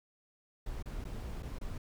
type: noise with dropouts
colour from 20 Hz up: brown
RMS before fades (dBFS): -40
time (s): 0.66-1.78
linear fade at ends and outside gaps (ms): 5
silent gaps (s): 0.826-0.857 / 1.042-1.05 / 1.425-1.429 / 1.586-1.612
effects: none